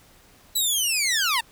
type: linear sweep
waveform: 15% pulse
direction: down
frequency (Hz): 4000 to 873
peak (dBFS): -14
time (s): 0.55-1.41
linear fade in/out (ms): 10
effects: pink hiss -54 dBFS RMS until 1.51 s